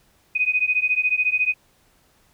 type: beating tone pair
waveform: sine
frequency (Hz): 2491 / 2505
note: D#7 / D#7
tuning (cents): +1 / +11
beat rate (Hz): 14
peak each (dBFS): -21 / -21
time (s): 0.35-1.54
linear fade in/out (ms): 10
effects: pink hiss -60 dBFS RMS until 2.33 s